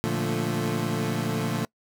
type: chord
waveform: 25% pulse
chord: Bb major seventh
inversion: none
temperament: equal with one note detuned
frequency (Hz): 116.54 / 146.83 / 174.61 / 221.7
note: Bb2 / D3 / F3 / A3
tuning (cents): 0 / 0 / 0 / +13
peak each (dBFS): -27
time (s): 0.04-1.65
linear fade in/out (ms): 0
effects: noise-tail reverb RT60 0.1 s tail -24 dB re dry